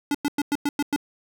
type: tone bursts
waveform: square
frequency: 288.6 Hz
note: D4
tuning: 30 cents flat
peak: -21 dBFS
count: 7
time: 0.11-0.962 s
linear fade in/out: 2 ms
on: 36 ms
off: 100 ms
effects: none